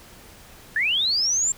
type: linear sweep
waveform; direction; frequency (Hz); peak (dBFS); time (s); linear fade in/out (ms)
sine; up; 1675 to 7459; -19; 0.76-1.52; 2
effects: pink hiss -47 dBFS RMS until 1.57 s